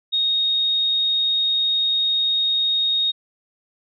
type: tone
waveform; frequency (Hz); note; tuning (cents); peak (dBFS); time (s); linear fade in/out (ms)
sine; 3729; A#7; 0; -17; 0.12-3.12; 20
effects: none